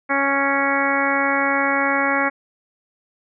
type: harmonic tone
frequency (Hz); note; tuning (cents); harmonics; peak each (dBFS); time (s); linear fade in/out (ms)
277.2; C#4; 0; 1 / 2 / 3 / 4 / 5 / 6 / 7 / 8; -25 / -25 / -25 / -25 / -25 / -25 / -25 / -25; 0.09-2.3; 20
effects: none

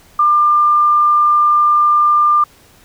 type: tone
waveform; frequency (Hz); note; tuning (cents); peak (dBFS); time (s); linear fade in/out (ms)
sine; 1196; D6; +31; -8; 0.19-2.44; 5
effects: pink hiss -47 dBFS RMS until 2.84 s

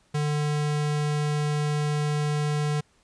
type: tone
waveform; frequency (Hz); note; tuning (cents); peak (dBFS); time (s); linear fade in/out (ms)
square; 148.8; D3; +23; -24; 0.14-2.81; 10
effects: pink hiss -64 dBFS RMS until 3.03 s + resampled to 22050 Hz

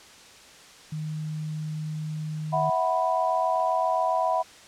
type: tone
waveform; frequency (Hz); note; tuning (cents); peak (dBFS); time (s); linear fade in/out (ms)
sine; 154.8; D#3; -9; -29; 0.92-2.7; 5
type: chord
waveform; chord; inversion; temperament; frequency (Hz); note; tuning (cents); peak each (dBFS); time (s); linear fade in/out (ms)
sine; E suspended second; none; equal with one note detuned; 652.4 / 740 / 987.8; E5 / F#5 / B5; -18 / 0 / 0; -26; 2.52-4.43; 20
type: clicks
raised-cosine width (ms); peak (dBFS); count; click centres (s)
0.3; -34; 2; 3.557 / 3.599
effects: white hiss -49 dBFS RMS until 4.67 s + low-pass 7000 Hz 12 dB/octave

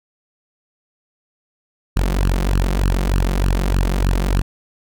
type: tone with flanger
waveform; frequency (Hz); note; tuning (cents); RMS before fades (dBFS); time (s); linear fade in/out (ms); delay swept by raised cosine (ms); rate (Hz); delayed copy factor
sawtooth; 46.25; F#1; 0; -17; 1.96-4.42; 10; 0.64 to 5.74; 3.3; +0.9
effects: none

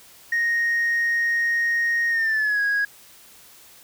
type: tone with pitch glide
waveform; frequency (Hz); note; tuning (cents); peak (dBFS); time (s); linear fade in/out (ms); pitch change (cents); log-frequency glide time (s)
sine; 1864.7 to 1651.7; A#6 to G#6; 0 to -10; -17; 0.32-2.85; 5; -210; 2.1-2.61
effects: tanh soft clip ceiling -17 dBFS + white hiss -49 dBFS RMS until 3.83 s

